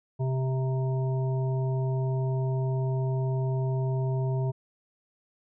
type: harmonic tone with a mistuned harmonic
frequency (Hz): 130.81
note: C3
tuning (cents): 0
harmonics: 1 / 3 / 5 / 7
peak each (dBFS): -25 / -35 / -39 / -42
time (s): 0.19-4.52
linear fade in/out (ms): 20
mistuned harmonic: 7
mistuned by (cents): +25
effects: none